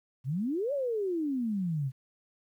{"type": "exponential two-way sweep", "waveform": "sine", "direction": "up then down", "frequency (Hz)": [120, 587.3, 126], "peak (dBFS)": -28, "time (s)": [0.24, 1.92], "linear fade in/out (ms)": 50, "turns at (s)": 0.73, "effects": ["11-bit"]}